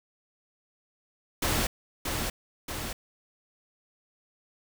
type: noise with echo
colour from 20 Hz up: pink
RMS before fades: -27 dBFS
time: 1.42-1.67 s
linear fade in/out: 5 ms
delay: 630 ms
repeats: 2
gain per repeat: -4 dB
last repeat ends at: 2.93 s
effects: none